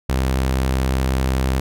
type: tone with vibrato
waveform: sawtooth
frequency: 65.41 Hz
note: C2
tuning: in tune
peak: -13 dBFS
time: 0.09-1.6 s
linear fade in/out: 5 ms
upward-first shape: sine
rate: 11 Hz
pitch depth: 15 cents each way
effects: none